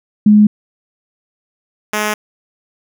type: tone pair in turn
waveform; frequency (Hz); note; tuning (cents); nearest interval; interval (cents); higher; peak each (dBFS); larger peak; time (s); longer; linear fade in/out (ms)
sine / 5% pulse; 210 / 211.7; G#3 / G#3; +19 / +33; unison; 14; second; -4; neither; 0.26-0.47 / 1.93-2.14; neither; 5
effects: none